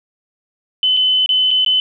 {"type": "tone with dropouts", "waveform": "sine", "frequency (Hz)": 3029, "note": "F#7", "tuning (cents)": 40, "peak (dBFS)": -11, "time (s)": [0.83, 1.8], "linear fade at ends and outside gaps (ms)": 1, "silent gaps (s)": [[0.967, 0.971], [1.261, 1.291], [1.507, 1.512], [1.648, 1.662]], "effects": []}